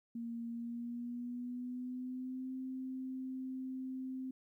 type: tone with pitch glide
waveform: sine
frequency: 233.1 to 260.1 Hz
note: A#3 to C4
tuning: 0 to -10 cents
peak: -39 dBFS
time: 0.15-4.31 s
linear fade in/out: 5 ms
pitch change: +190 cents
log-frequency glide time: 0.49-2.53 s
effects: 13-bit